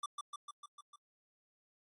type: tone with echo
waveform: square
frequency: 1174 Hz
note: D6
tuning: 1 cent flat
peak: -37 dBFS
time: 0.03-0.06 s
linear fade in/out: 5 ms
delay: 150 ms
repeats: 6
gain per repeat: -3 dB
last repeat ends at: 0.96 s
effects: AAC 32 kbps